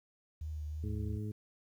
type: tone with vibrato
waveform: sine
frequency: 76.5 Hz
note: D#2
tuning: 29 cents flat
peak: -37 dBFS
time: 0.41-1.18 s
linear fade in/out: 5 ms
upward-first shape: triangle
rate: 3.1 Hz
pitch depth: 31 cents each way
type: harmonic tone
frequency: 105.9 Hz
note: G#2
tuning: 34 cents sharp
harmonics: 1 / 2 / 3 / 4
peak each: -37 / -43 / -47 / -49 dBFS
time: 0.83-1.32 s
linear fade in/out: 10 ms
effects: 11-bit